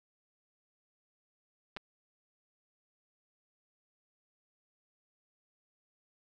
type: clicks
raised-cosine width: 0.3 ms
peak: -25 dBFS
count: 2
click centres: 1.765 / 1.77 s
effects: none